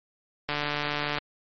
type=click train; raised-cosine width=0.3 ms; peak=-12 dBFS; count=103; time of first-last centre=0.49-1.184 s; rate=147 Hz; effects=MP3 32 kbps